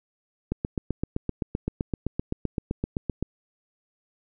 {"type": "click train", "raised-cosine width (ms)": 3, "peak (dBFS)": -13, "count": 22, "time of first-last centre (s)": [0.52, 3.226], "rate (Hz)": 7.76, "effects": []}